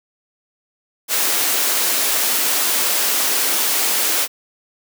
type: high-pass noise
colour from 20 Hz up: white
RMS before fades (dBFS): -18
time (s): 1.08-4.28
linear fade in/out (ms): 50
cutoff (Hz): 260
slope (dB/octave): 24
effects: none